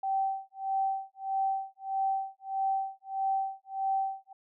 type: tone with tremolo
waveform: sine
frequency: 775 Hz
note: G5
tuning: 20 cents flat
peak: -25 dBFS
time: 0.03-4.33 s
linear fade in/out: 5 ms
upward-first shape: sine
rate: 1.6 Hz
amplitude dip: 100%
effects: none